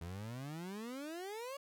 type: exponential sweep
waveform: 30% pulse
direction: up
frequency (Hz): 81 to 570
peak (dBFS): -40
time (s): 0.01-1.57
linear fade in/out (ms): 5
effects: none